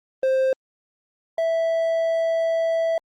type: tone pair in turn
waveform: triangle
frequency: 526 / 657.8 Hz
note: C5 / E5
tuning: +9 / -4 cents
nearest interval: major third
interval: 387 cents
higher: second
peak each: -15 / -17 dBFS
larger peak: first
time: 0.23-0.53 / 1.38-2.98 s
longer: second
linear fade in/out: 2 ms
effects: Opus 24 kbps